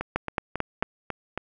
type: two click trains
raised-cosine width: 0.5 ms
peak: -14 / -9 dBFS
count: 6 / 4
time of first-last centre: 0.01-1.376 / 0.16-0.825 s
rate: 3.66 / 4.51 Hz
effects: none